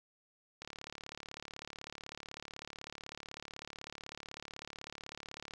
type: click train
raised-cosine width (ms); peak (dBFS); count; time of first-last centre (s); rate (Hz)
0.2; -27; 178; 0.62-5.537; 36
effects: none